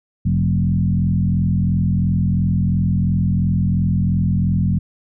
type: tone with frequency modulation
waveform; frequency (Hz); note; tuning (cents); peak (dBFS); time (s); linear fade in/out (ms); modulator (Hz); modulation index
sine; 138.59; C#3; 0; -14; 0.25-4.79; 10; 42.9; 1.6
effects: none